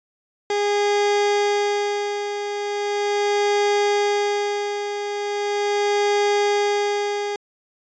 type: tone with tremolo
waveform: 30% pulse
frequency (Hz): 410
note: G#4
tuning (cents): -22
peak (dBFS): -14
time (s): 0.5-7.36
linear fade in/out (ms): 2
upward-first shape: sine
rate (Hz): 0.39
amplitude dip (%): 60
effects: resampled to 16000 Hz